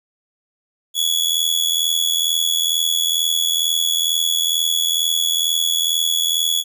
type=tone with amplitude modulation; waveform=sawtooth; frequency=3387 Hz; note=G#7; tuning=33 cents sharp; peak=-10 dBFS; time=0.94-6.64 s; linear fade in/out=50 ms; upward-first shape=sine; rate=82.2 Hz; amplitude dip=75%; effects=none